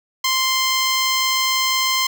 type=tone; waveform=10% pulse; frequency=1046 Hz; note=C6; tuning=1 cent flat; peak=-8 dBFS; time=0.24-2.07 s; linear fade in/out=5 ms; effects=none